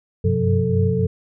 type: tone cluster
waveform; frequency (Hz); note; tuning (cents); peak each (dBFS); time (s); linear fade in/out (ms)
sine; 94.6 / 98.1 / 128.4 / 178.9 / 441.3; F#2 / G2 / C3 / F3 / A4; +39 / +2 / -32 / +42 / +5; -22; 0.24-1.07; 10
effects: none